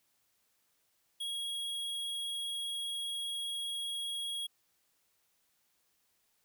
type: tone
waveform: square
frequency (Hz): 3305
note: G#7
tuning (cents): -9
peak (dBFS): -36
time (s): 1.2-4.47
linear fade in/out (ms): 10
effects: white hiss -75 dBFS RMS until 6.44 s